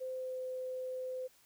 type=tone with pitch glide; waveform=sine; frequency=516 to 512.1 Hz; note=C5 to C5; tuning=-24 to -37 cents; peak=-37 dBFS; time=0-1.28 s; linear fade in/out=20 ms; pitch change=-13 cents; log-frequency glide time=0.13-0.38 s; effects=white hiss -66 dBFS RMS until 1.45 s